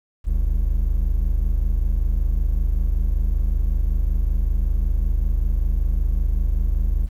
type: tone pair together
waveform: triangle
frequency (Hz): 40.14 / 65.41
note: E1 / C2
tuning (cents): -45 / 0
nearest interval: minor sixth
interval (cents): 845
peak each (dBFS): -16 / -21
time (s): 0.24-7.09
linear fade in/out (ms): 50
effects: 9-bit